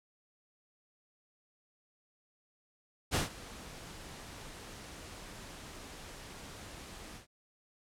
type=noise with ADSR envelope; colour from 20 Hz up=pink; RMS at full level=-29 dBFS; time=3.11-7.27 s; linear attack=38 ms; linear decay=140 ms; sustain=-19 dB; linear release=120 ms; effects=low-pass 10000 Hz 12 dB/octave